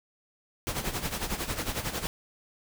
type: noise with tremolo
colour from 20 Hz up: pink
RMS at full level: -30 dBFS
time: 0.67-2.07 s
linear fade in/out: 0 ms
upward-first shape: sine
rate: 11 Hz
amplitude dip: 70%
effects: none